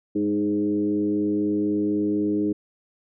sine tone with frequency modulation, 310 Hz, D#4, 6 cents flat, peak -20 dBFS, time 0.15-2.53 s, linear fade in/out 10 ms, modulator 104 Hz, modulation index 0.9, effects none

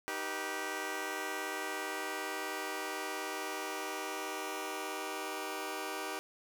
10% pulse chord, Eb augmented, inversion none, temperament just, 311.1 / 388.9 / 486.1 Hz, Eb4 / G4 / B4, 0 / -14 / -28 cents, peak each -34 / -31 / -34 dBFS, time 0.08-6.19 s, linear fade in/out 0 ms, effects none

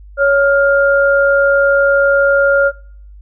sine tone pair together, 558 / 1406.1 Hz, C#5 / F6, +11 / +11 cents, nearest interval octave + major third, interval 1600 cents, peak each -10 / -12 dBFS, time 0.17-2.72 s, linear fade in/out 50 ms, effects noise-tail reverb RT60 0.6 s tail -24 dB re dry + added 50 Hz sine -34 dBFS peak until 3.21 s

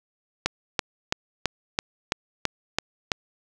click train, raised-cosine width 0.2 ms, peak -4 dBFS, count 9, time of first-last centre 0.46-3.118 s, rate 3.01 Hz, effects none

